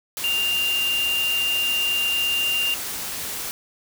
sine tone in noise, 2794 Hz, F7, in tune, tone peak -20 dBFS, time 0.24-2.74 s, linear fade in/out 0 ms, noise white, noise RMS -30 dBFS, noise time 0.17-3.51 s, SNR +7 dB, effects none

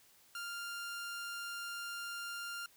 sawtooth tone, 1396.9 Hz, F6, in tune, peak -37 dBFS, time 0.35-2.66 s, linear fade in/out 2 ms, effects white hiss -65 dBFS RMS until 2.76 s

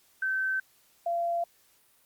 sine tone pair in turn, 1541 / 685.2 Hz, G6 / F5, -30 / -33 cents, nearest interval octave + major second, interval 1403 cents, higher first, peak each -26 dBFS, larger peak neither, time 0.22-0.6 / 1.06-1.44 s, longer neither, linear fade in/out 5 ms, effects white hiss -64 dBFS RMS until 2.05 s + Opus 48 kbps

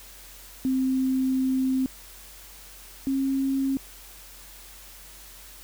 sine tone pair in turn, 261.6 / 270 Hz, C4 / C#4, 0 / -45 cents, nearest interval minor second, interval 55 cents, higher second, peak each -21 / -22 dBFS, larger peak first, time 0.65-1.86 / 3.07-3.77 s, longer first, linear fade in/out 0 ms, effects added 46 Hz sine -50 dBFS peak until 5.63 s + white hiss -47 dBFS RMS until 5.63 s

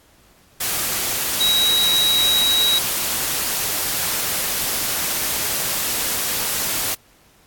sine tone in noise, 3845 Hz, B7, 47 cents flat, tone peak -15 dBFS, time 1.4-2.79 s, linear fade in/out 10 ms, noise white, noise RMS -22 dBFS, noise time 0.6-6.95 s, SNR +4 dB, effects pink hiss -54 dBFS RMS until 7.46 s + AAC 64 kbps

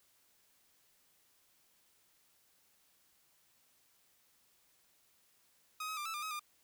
sawtooth tone with pitch steps, 1257 / 1274 / 1190 / 1315 / 1201 / 1272 / 1204 Hz, D#6 / D#6 / D6 / E6 / D6 / D#6 / D6, +17 / +41 / +22 / -5 / +38 / +38 / +43 cents, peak -35 dBFS, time 5.8-6.395 s, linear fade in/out 5 ms, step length 85 ms, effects white hiss -71 dBFS RMS until 6.63 s

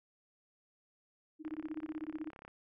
sine tone with tremolo, 311.1 Hz, D#4, in tune, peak -35 dBFS, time 1.39-2.32 s, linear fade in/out 50 ms, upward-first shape sine, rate 16 Hz, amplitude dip 100%
click train, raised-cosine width 0.5 ms, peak -36 dBFS, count 36, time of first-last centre 1.45-2.479 s, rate 34 Hz
effects none

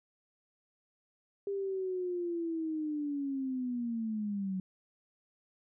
sine linear sweep, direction down, 401.2 to 185 Hz, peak -32 dBFS, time 1.47-4.6 s, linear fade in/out 2 ms, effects none

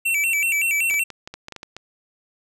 square tone with vibrato, 2500 Hz, D#7, 8 cents sharp, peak -19 dBFS, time 0.05-1.04 s, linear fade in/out 10 ms, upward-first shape square, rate 5.3 Hz, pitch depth 140 cents each way
clicks, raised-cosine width 0.2 ms, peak -18 dBFS, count 10, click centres 0.91 / 0.942 / 1.103 / 1.275 / 1.34 / 1.484 / 1.523 / 1.563 / 1.631 / 1.766 s
effects none

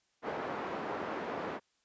pink band-pass noise, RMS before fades -38 dBFS, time 0.22-1.6 s, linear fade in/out 50 ms, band 320 to 1300 Hz, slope 12 dB/octave, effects white hiss -75 dBFS RMS until 1.84 s + resampled to 16000 Hz

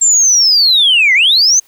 sine linear two-way sweep, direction down then up, 7460 to 1960 to 6430 Hz, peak -5 dBFS, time 0.01-1.6 s, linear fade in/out 10 ms, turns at 1.14 s, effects tanh soft clip ceiling -2 dBFS + white hiss -50 dBFS RMS until 1.67 s

